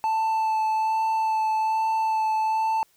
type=tone with vibrato; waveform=triangle; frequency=880 Hz; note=A5; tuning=in tune; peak=-19 dBFS; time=0.04-2.83 s; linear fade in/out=0 ms; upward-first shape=sine; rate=1.2 Hz; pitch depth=12 cents each way; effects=white hiss -63 dBFS RMS until 2.96 s